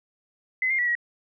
sine tone with pitch steps, 2036 / 2116 / 1945 / 1908 Hz, C7 / C7 / B6 / A#6, -48 / +19 / -27 / +40 cents, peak -21 dBFS, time 0.62-0.952 s, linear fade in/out 2 ms, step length 83 ms, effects none

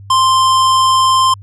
square tone, 1046.5 Hz, C6, in tune, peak -9 dBFS, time 0.1-1.34 s, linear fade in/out 5 ms, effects added 99 Hz sine -32 dBFS peak until 1.42 s + resampled to 24000 Hz

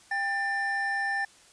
triangle tone pair together, 794 / 1782.5 Hz, G5 / A6, +22 / +22 cents, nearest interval octave + major second, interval 1400 cents, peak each -30 / -26 dBFS, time 0.11-1.25 s, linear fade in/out 5 ms, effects white hiss -56 dBFS RMS until 1.52 s + resampled to 22050 Hz

